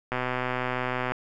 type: click train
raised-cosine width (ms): 0.5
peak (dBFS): -13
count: 127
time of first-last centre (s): 0.12-1.12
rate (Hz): 126
effects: none